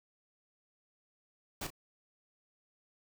pink noise with echo, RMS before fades -39 dBFS, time 1.61-1.67 s, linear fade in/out 5 ms, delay 34 ms, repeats 1, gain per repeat -10 dB, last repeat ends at 1.704 s, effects none

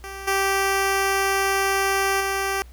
10% pulse tone with level steps, 390 Hz, G4, 9 cents flat, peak -25 / -11 / -14 dBFS, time 0.04-2.62 s, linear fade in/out 0 ms, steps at 0.27 / 2.2 s, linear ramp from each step 10 ms, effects added 60 Hz sine -41 dBFS peak until 2.72 s + pink hiss -55 dBFS RMS until 2.72 s

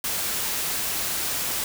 white noise, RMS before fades -27 dBFS, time 0.04-1.64 s, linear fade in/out 2 ms, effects none

